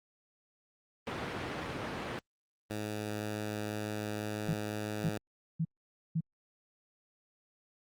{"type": "band-pass noise", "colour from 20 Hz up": "pink", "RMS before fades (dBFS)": -38, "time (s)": [1.07, 2.19], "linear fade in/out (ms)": 0, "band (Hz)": [120, 2900], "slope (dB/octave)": 12}
{"type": "tone", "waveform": "10% pulse", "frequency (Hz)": 106, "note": "G#2", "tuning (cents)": 36, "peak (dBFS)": -27, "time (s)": [2.7, 5.18], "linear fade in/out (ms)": 5}
{"type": "tone bursts", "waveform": "sine", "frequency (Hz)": 162.3, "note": "E3", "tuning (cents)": -27, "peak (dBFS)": -28, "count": 4, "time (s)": [4.48, 6.208], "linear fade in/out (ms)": 10, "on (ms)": 57, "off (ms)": 500}
{"effects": ["Opus 32 kbps"]}